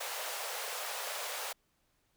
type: high-pass noise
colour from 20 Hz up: pink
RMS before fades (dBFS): -39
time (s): 0-1.53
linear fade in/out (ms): 10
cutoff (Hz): 480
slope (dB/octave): 48
effects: pink hiss -75 dBFS RMS until 2.16 s